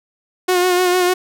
sawtooth tone with vibrato, 361.6 Hz, F#4, 40 cents flat, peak -9 dBFS, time 0.48-1.14 s, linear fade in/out 10 ms, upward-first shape sine, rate 6.6 Hz, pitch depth 32 cents each way, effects none

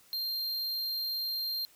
square tone, 4186 Hz, C8, in tune, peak -32 dBFS, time 0.13-1.65 s, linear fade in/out 0 ms, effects white hiss -61 dBFS RMS until 1.75 s

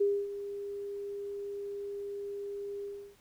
sine tone with ADSR envelope, 403.3 Hz, G4, 49 cents sharp, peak -23 dBFS, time 0-3.16 s, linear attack 11 ms, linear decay 260 ms, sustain -13 dB, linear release 320 ms, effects pink hiss -64 dBFS RMS until 3.2 s

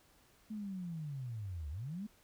sine linear two-way sweep, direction down then up, 220 to 69 to 220 Hz, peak -39 dBFS, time 0.5-2.07 s, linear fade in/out 10 ms, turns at 1.7 s, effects pink hiss -67 dBFS RMS until 2.23 s

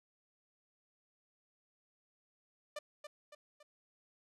sawtooth tone with echo, 595 Hz, D5, 22 cents sharp, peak -36 dBFS, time 2.76-2.79 s, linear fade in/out 5 ms, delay 280 ms, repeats 3, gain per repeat -6 dB, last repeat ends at 3.63 s, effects low-pass 9000 Hz 12 dB/octave

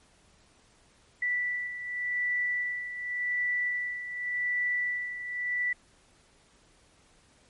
sine beating tone pair, 1967 / 1967.88 Hz, B6 / B6, -7 / -7 cents, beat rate 0.88 Hz, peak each -29 / -35 dBFS, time 1.22-5.73 s, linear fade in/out 5 ms, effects pink hiss -62 dBFS RMS until 7.49 s + MP3 48 kbps

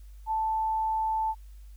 sine tone, 880 Hz, A5, in tune, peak -25 dBFS, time 0.26-1.35 s, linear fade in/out 50 ms, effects added 50 Hz sine -44 dBFS peak until 1.76 s + white hiss -66 dBFS RMS until 1.76 s

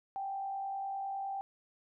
sine tone with frequency modulation, 784 Hz, G5, in tune, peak -35 dBFS, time 0.16-1.41 s, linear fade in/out 0 ms, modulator 49.7 Hz, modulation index 0.37, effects none

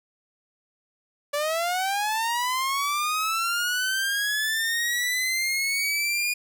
sawtooth linear sweep, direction up, 572 to 2444 Hz, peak -20 dBFS, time 1.33-6.34 s, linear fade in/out 10 ms, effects none

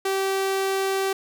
sawtooth tone, 387 Hz, G4, 22 cents flat, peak -18 dBFS, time 0.05-1.13 s, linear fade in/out 5 ms, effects none

